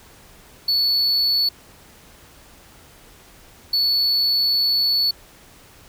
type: tone bursts at uneven times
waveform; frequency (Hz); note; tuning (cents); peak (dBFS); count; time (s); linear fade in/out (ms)
triangle; 4435; C#8; 0; -15; 2; 0.68-1.49 / 3.73-5.11; 5
effects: pink hiss -48 dBFS RMS until 5.88 s